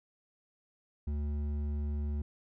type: tone with hard clipping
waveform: sine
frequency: 73.4 Hz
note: D2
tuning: in tune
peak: -33 dBFS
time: 1.07-2.22 s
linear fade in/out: 5 ms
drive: 8 dB
effects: none